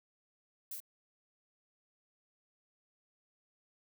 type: noise with echo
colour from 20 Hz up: violet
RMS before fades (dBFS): -42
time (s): 0.71-0.76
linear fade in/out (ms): 5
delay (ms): 43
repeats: 1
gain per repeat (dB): -3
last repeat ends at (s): 0.803
effects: none